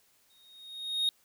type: tone with exponential growth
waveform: triangle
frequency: 3729 Hz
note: A#7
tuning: in tune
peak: -22 dBFS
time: 0.3-1.09 s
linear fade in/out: 1 ms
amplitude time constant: 170 ms
effects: white hiss -67 dBFS RMS until 1.24 s